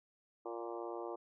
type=harmonic tone with a mistuned harmonic; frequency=116.54 Hz; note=A#2; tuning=in tune; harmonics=3 / 4 / 5 / 6 / 7 / 8 / 9 / 10; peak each=-44 / -46 / -48 / -50 / -51 / -52 / -53 / -54 dBFS; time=0.45-1.16 s; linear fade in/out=10 ms; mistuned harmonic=6; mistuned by=+20 cents; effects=none